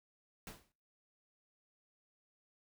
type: noise with exponential decay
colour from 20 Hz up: pink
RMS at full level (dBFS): -45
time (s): 0.47-0.72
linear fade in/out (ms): 1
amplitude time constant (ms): 54
effects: noise-tail reverb RT60 0.5 s tail -26 dB re dry